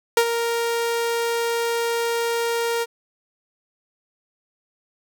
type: tone with ADSR envelope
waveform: sawtooth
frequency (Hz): 466.2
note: A#4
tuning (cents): 0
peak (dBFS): -8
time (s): 0.17-2.86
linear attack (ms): 3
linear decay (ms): 69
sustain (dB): -9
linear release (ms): 37
effects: none